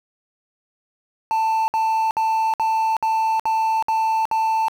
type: tone bursts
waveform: triangle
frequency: 887 Hz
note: A5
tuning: 14 cents sharp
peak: -15 dBFS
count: 8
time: 1.31-4.683 s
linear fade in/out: 0 ms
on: 370 ms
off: 59 ms
effects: 7-bit